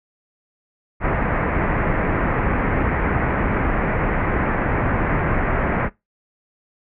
pink low-pass noise, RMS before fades -20 dBFS, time 1-5.9 s, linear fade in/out 50 ms, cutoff 2200 Hz, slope 48 dB/octave, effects noise-tail reverb RT60 0.2 s tail -22 dB re dry

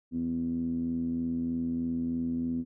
10% pulse tone with low-pass filter, 83.2 Hz, E2, 17 cents sharp, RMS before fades -31 dBFS, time 0.11-2.65 s, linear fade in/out 50 ms, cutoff 250 Hz, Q 7.8, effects none

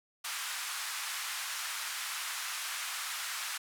pink band-pass noise, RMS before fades -38 dBFS, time 0.24-3.58 s, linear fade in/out 10 ms, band 1100 to 13000 Hz, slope 24 dB/octave, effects none

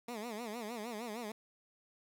15% pulse tone with vibrato, 225.4 Hz, A3, 42 cents sharp, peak -34 dBFS, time 0.08-1.32 s, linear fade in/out 5 ms, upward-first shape sine, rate 6.5 Hz, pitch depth 150 cents each way, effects none

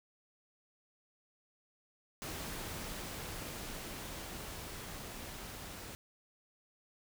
pink noise with level ramp, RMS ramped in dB -42 to -47 dBFS, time 2.22-5.95 s, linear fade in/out 0 ms, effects none

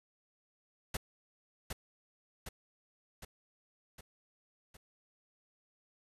pink noise with echo, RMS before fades -36 dBFS, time 0.94-0.97 s, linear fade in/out 5 ms, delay 760 ms, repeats 5, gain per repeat -4 dB, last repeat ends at 4.77 s, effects resampled to 32000 Hz

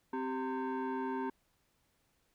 sine tone with frequency modulation, 261.6 Hz, C4, in tune, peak -32 dBFS, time 0.13-1.3 s, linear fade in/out 5 ms, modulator 652 Hz, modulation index 1.3, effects tanh soft clip ceiling -31 dBFS + pink hiss -75 dBFS RMS until 2.34 s

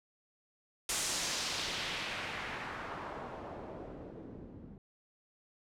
white noise with low-pass filter sweep, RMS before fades -40 dBFS, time 0.89-4.78 s, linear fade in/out 2 ms, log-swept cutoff 8800 to 210 Hz, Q 1.3, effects none

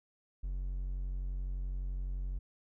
triangle tone, 45.87 Hz, F#1, 14 cents flat, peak -32 dBFS, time 0.43-2.39 s, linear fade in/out 10 ms, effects none

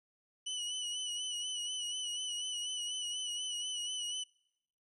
sawtooth tone with vibrato, 2960 Hz, F#7, in tune, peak -33 dBFS, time 0.46-4.24 s, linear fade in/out 10 ms, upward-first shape sine, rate 4.1 Hz, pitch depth 43 cents each way, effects noise-tail reverb RT60 0.8 s tail -26 dB re dry + resampled to 24000 Hz

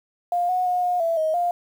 sine tone with pitch steps, 704 / 732 / 721 / 716 / 665 / 630 / 702 Hz, F5 / F#5 / F#5 / F5 / E5 / D#5 / F5, +14 / -19 / -45 / +43 / +15 / +21 / +9 cents, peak -19 dBFS, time 0.32-1.51 s, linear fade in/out 2 ms, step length 170 ms, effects 8-bit

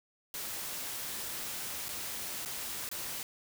white noise with dropouts, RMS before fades -39 dBFS, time 0.34-3.23 s, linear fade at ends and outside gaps 1 ms, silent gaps 1.884-1.89 / 2.45-2.458 / 2.89-2.914 s, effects none

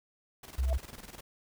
pink noise with tremolo, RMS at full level -46 dBFS, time 0.43-1.21 s, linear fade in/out 5 ms, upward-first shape square, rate 20 Hz, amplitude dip 70%
sine tone, 65.41 Hz, C2, in tune, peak -26 dBFS, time 0.58-0.78 s, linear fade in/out 10 ms
sine tone with exponential growth, 659.3 Hz, E5, in tune, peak -29 dBFS, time 0.63-0.73 s, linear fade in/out 1 ms, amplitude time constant 20 ms
effects none

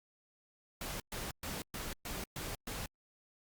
pink noise bursts, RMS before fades -41 dBFS, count 7, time 0.81-2.86 s, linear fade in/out 2 ms, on 190 ms, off 120 ms, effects Opus 48 kbps

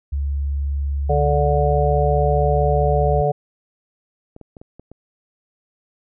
sine tone, 70.4 Hz, C#2, 27 cents sharp, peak -19 dBFS, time 0.12-3.22 s, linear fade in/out 10 ms
harmonic tone, 145.8 Hz, D3, 12 cents flat, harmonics 1 / 3 / 4 / 5, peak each -21 / -21 / -21 / -21 dBFS, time 1.09-3.32 s, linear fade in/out 10 ms
clicks, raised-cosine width 2 ms, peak -26 dBFS, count 6, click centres 4.364 / 4.413 / 4.568 / 4.615 / 4.796 / 4.916 s
effects none

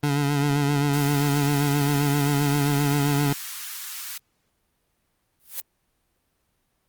25% pulse tone with vibrato, 143.3 Hz, D3, 42 cents flat, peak -16 dBFS, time 0.03-3.33 s, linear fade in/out 5 ms, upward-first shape sine, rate 7.6 Hz, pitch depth 42 cents each way
white high-pass noise, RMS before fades -35 dBFS, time 0.93-4.18 s, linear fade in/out 5 ms, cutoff 1100 Hz, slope 24 dB/octave
blue noise with exponential growth, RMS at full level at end -26 dBFS, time 5.4-5.6 s, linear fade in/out 0 ms, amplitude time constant 42 ms
effects pink hiss -71 dBFS RMS until 6.88 s + Opus 32 kbps

